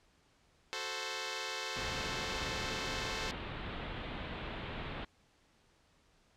5% pulse chord, F# diminished, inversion none, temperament equal, 370 / 440 / 523.3 Hz, F#4 / A4 / C5, 0 / 0 / 0 cents, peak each -33 / -29 / -29 dBFS, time 0.73-3.31 s, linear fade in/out 0 ms
pink low-pass noise, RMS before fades -42 dBFS, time 1.76-5.05 s, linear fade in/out 5 ms, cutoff 3800 Hz, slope 48 dB/octave
effects pink hiss -69 dBFS RMS until 6.36 s + low-pass 7000 Hz 12 dB/octave

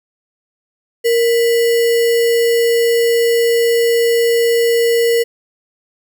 sine tone with sample-and-hold, 466.2 Hz, A#4, in tune, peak -10 dBFS, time 1.04-5.24 s, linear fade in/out 20 ms, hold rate 2450 Hz, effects none

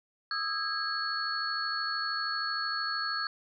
sine tone cluster, 1238 / 1311 / 1639 / 4393 Hz, D#6 / E6 / G#6 / C#8, -9 / -10 / -23 / -16 cents, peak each -39 / -36 / -34 / -34 dBFS, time 0.31-3.27 s, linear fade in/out 2 ms, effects none

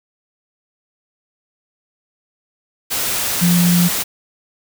sine tone in noise, 174.7 Hz, F3, 1 cent sharp, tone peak -11 dBFS, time 3.41-3.89 s, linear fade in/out 20 ms, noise white, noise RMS -20 dBFS, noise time 2.9-4.04 s, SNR +6 dB, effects none

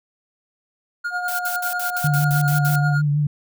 triangle tone with tremolo, 1423 Hz, F6, 32 cents sharp, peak -19 dBFS, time 1.04-3.02 s, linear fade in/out 10 ms, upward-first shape triangle, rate 10 Hz, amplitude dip 75%
sine tone, 720 Hz, F#5, 47 cents flat, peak -26 dBFS, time 1.1-2.97 s, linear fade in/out 50 ms
blue noise bursts, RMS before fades -29 dBFS, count 9, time 1.28-2.758 s, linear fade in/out 2 ms, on 110 ms, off 61 ms
sine tone with vibrato, 146.83 Hz, D3, in tune, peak -16 dBFS, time 2.04-3.27 s, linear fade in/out 5 ms, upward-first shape triangle, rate 6.3 Hz, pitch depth 41 cents each way
effects none

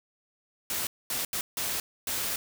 white noise bursts at uneven times, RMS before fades -31 dBFS, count 5, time 0.7-0.87 / 1.1-1.25 / 1.33-1.41 / 1.57-1.8 / 2.07-2.36 s, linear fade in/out 2 ms, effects none

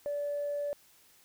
sine tone, 579 Hz, D5, 25 cents flat, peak -30 dBFS, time 0.06-0.73 s, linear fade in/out 0 ms, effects tanh soft clip ceiling -27 dBFS + white hiss -62 dBFS RMS until 1.24 s

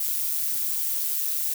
violet noise with amplitude modulation, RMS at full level -24 dBFS, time 0-1.54 s, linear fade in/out 5 ms, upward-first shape sine, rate 153 Hz, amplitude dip 55%, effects none

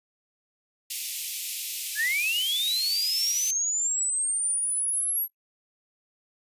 white high-pass noise, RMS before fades -32 dBFS, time 0.9-3.51 s, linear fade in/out 5 ms, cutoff 2300 Hz, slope 48 dB/octave
sine linear sweep, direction up, 1635 to 11590 Hz, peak -24 dBFS, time 1.95-5.28 s, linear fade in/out 50 ms
effects noise-tail reverb RT60 0.1 s tail -18 dB re dry + resampled to 32000 Hz

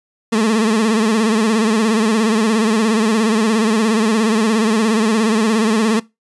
30% pulse tone with vibrato, 220 Hz, A3, in tune, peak -10 dBFS, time 0.32-6 s, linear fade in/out 10 ms, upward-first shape sine, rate 17 Hz, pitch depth 85 cents each way, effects noise-tail reverb RT60 0.2 s tail -20 dB re dry + resampled to 24000 Hz

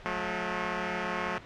5% pulse tone pair together, 180.3 / 216.7 Hz, F#3 / A3, -45 / -26 cents, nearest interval minor third, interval 319 cents, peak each -21 / -22 dBFS, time 0.06-1.38 s, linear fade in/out 0 ms, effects pink hiss -48 dBFS RMS until 1.45 s + low-pass 3000 Hz 12 dB/octave

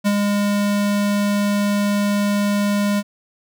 square tone with ADSR envelope, 204 Hz, G#3, 31 cents flat, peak -14 dBFS, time 0.04-3.03 s, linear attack 29 ms, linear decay 47 ms, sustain -3 dB, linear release 45 ms, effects none

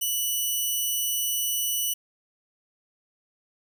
5% pulse tone, 2960 Hz, F#7, in tune, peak -16 dBFS, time 0.01-1.94 s, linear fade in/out 10 ms, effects none

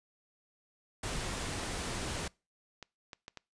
pink noise, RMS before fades -37 dBFS, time 1.03-2.28 s, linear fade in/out 5 ms
clicks, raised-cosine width 0.2 ms, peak -27 dBFS, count 6, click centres 2.097 / 2.146 / 2.827 / 3.132 / 3.281 / 3.373 s
effects noise-tail reverb RT60 0.3 s tail -25 dB re dry + resampled to 22050 Hz

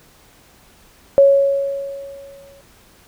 sine tone with exponential decay, 554.4 Hz, C#5, in tune, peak -5 dBFS, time 1.18-2.61 s, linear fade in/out 0 ms, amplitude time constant 310 ms, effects pink hiss -50 dBFS RMS until 3.07 s

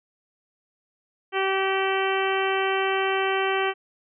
harmonic tone, 385.5 Hz, G4, 29 cents flat, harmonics 1 / 2 / 3 / 4 / 5 / 6 / 7 / 8, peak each -25 / -28 / -30 / -31 / -32 / -33 / -33 / -34 dBFS, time 1.32-3.74 s, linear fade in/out 50 ms, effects none

